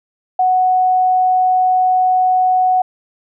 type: tone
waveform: sine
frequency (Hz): 740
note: F#5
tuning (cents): 0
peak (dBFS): -10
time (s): 0.39-2.82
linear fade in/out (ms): 5
effects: none